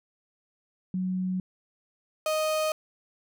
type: tone pair in turn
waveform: sine / 35% pulse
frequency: 185 / 622.3 Hz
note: F#3 / D#5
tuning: 0 / 0 cents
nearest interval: octave + major sixth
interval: 2100 cents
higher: second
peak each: -26 / -23 dBFS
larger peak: second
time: 0.94-1.4 / 2.26-2.72 s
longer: neither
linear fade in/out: 2 ms
effects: none